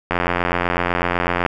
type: click train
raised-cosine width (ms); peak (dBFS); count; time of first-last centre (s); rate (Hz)
0.5; -3; 120; 0.11-1.462; 88
effects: none